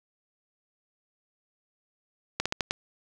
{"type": "slowing click train", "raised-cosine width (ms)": 0.2, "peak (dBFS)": -9, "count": 5, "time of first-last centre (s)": [2.4, 2.709], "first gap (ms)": 56, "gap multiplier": 1.22, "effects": []}